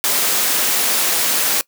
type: high-pass noise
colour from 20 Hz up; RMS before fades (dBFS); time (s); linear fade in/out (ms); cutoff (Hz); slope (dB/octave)
white; -17; 0.04-1.61; 0; 210; 12
effects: noise-tail reverb RT60 0.1 s tail -22 dB re dry